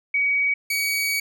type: tone pair in turn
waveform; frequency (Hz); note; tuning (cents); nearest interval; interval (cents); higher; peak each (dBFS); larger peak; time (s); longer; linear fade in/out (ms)
sine / sawtooth; 2261 / 2261; C#7 / C#7; +34 / +34; unison; 0; neither; -18 / -18; neither; 0.14-0.54 / 0.7-1.2; second; 5
effects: none